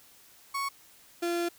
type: tone pair in turn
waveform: 35% pulse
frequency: 1108.7 / 344.1 Hz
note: C#6 / F4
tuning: 0 / -26 cents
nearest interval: octave + minor sixth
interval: 2026 cents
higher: first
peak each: -28 / -26 dBFS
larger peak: second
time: 0.54-0.69 / 1.22-1.49 s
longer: second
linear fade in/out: 10 ms
effects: white hiss -57 dBFS RMS until 1.58 s